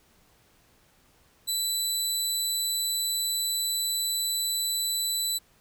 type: tone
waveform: 20% pulse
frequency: 3980 Hz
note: B7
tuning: 13 cents sharp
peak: -20 dBFS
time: 1.47-5.39 s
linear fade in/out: 20 ms
effects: pink hiss -62 dBFS RMS until 5.6 s

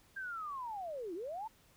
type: linear two-way sweep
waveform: sine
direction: down then up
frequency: 1609 to 320 to 922 Hz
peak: -39 dBFS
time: 0.16-1.48 s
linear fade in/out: 10 ms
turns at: 1.14 s
effects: pink hiss -66 dBFS RMS until 1.76 s

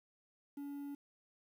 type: tone with quantisation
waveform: triangle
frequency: 284.1 Hz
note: C#4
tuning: 43 cents sharp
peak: -40 dBFS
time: 0.57-0.95 s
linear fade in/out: 5 ms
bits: 11
effects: none

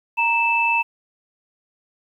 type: tone pair together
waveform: sine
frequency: 932.3 / 2637 Hz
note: A#5 / E7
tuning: 0 / 0 cents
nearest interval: octave + tritone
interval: 1800 cents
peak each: -20 / -18 dBFS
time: 0.17-0.83 s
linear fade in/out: 20 ms
effects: 9-bit

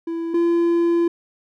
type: tone pair in turn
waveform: triangle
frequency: 332.6 / 340.4 Hz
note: E4 / F4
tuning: +16 / -44 cents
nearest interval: unison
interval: 40 cents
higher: second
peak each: -21 / -13 dBFS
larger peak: second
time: 0.07-0.34 / 0.34-1.08 s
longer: second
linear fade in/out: 5 ms
effects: none

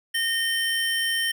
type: tone pair together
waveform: square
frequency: 1838 / 3091 Hz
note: A#6 / G7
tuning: -25 / -25 cents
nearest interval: major sixth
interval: 900 cents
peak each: -26 dBFS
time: 0.14-1.32 s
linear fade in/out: 10 ms
effects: none

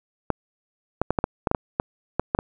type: clicks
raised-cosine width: 1 ms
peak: -6 dBFS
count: 12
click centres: 0.303 / 1.016 / 1.106 / 1.188 / 1.241 / 1.472 / 1.514 / 1.548 / 1.799 / 2.196 / 2.349 / 2.389 s
effects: none

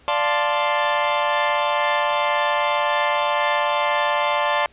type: chord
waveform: sawtooth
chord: D minor seventh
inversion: none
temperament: equal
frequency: 587.3 / 698.5 / 880 / 1046.5 Hz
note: D5 / F5 / A5 / C6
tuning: 0 / 0 / 0 / 0 cents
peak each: -19 / -23 / -19 / -19 dBFS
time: 0.08-4.66 s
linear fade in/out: 0 ms
effects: pink hiss -53 dBFS RMS until 4.72 s + resampled to 8000 Hz

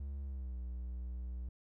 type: tone with pitch glide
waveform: triangle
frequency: 69.3 to 61.38 Hz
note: C#2 to B1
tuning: 0 to -10 cents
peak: -37 dBFS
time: 0-1.49 s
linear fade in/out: 5 ms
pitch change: -210 cents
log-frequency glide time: 0.22-0.57 s
effects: none

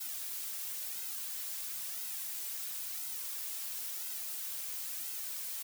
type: noise with flanger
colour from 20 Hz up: blue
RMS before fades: -40 dBFS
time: 0-5.63 s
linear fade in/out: 10 ms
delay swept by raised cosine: 1.7 to 4.1 ms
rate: 0.98 Hz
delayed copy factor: -0.75
effects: none

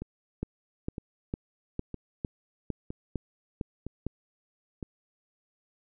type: two click trains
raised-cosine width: 3 ms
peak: -18 / -23 dBFS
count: 9 / 6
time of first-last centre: 0.43-4.066 / 0.02-4.828 s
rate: 2.2 / 1.04 Hz
effects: none

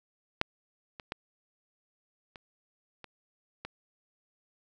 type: clicks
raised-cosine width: 0.3 ms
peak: -9 / -26 / -18 / -29 / -28 / -22 dBFS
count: 6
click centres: 0.414 / 0.998 / 1.121 / 2.358 / 3.043 / 3.65 s
effects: none

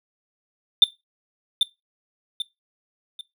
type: tone with echo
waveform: triangle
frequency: 3571 Hz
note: A7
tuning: 25 cents sharp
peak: -4 dBFS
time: 0.82-0.84 s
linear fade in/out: 2 ms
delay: 790 ms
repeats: 3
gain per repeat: -9 dB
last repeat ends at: 3.21 s
effects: noise-tail reverb RT60 0.2 s tail -18 dB re dry + tanh soft clip ceiling -6 dBFS

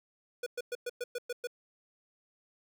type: tone bursts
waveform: square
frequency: 487.7 Hz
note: B4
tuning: 22 cents flat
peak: -34 dBFS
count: 8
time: 0.43-1.472 s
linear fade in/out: 5 ms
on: 34 ms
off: 110 ms
effects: none

